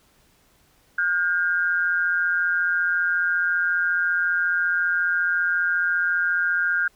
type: tone pair together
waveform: sine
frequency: 1425.4 / 1600 Hz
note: F6 / G6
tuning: +35 / +35 cents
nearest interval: major second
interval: 200 cents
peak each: -22 / -22 dBFS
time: 0.98-6.88 s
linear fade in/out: 5 ms
effects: pink hiss -60 dBFS RMS until 6.95 s